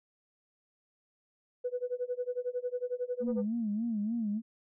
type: tone with tremolo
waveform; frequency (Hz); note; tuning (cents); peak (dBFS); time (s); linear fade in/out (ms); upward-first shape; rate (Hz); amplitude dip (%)
sine; 494.6; B4; +3; -28; 1.64-3.45; 10; sine; 11; 95
type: tone with vibrato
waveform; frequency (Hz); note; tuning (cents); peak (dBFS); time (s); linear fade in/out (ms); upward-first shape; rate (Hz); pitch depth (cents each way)
sine; 220; A3; 0; -29; 3.2-4.42; 50; sine; 3.4; 130
effects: tanh soft clip ceiling -23 dBFS